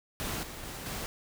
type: noise with level steps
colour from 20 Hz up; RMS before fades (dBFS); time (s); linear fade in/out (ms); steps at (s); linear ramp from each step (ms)
pink; -35 / -43 / -41 / -37; 0.2-1.06; 0; 0.43 / 0.63 / 0.86; 2
effects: none